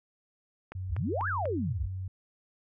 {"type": "click train", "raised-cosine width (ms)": 0.5, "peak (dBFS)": -26, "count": 4, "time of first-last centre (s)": [0.72, 1.455], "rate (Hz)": 4.08}
{"type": "tone with pitch glide", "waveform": "sine", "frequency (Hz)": [93, 93.81], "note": ["F#2", "F#2"], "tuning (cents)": [9, 24], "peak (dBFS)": -33, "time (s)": [0.75, 2.08], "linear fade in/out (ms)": 5, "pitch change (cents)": 15, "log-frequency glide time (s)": [1.44, 1.6]}
{"type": "exponential two-way sweep", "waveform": "sine", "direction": "up then down", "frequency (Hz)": [43.49, 1730, 43.49], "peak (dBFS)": -29, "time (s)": [0.88, 1.89], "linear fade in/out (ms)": 50, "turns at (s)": 1.28}
{"effects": []}